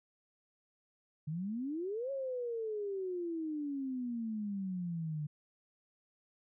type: exponential two-way sweep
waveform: sine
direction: up then down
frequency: 146.83 to 554.4 to 146.83 Hz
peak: -35 dBFS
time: 1.27-5.27 s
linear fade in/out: 10 ms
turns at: 2.11 s
effects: none